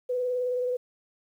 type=tone with vibrato; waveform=sine; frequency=497.8 Hz; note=B4; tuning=14 cents sharp; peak=-25 dBFS; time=0.09-0.77 s; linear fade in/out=10 ms; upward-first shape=sine; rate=19 Hz; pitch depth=26 cents each way; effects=10-bit